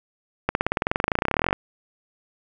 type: accelerating click train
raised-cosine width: 0.5 ms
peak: -5 dBFS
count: 29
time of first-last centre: 0.49-1.529 s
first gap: 61 ms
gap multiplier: 0.96
effects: none